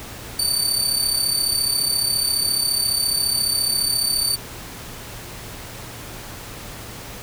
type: tone with amplitude modulation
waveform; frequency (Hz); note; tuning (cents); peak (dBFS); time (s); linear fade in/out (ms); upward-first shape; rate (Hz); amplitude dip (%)
25% pulse; 4568; D8; -49; -11; 0.39-4.36; 5; sine; 34.5; 60
effects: added 114 Hz sine -44 dBFS peak until 7.22 s + pink hiss -36 dBFS RMS until 7.22 s